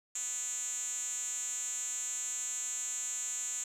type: tone with band-pass filter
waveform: 5% pulse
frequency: 246.9 Hz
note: B3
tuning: in tune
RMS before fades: -37 dBFS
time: 0.15-3.64 s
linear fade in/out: 5 ms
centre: 7200 Hz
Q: 8.8
effects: none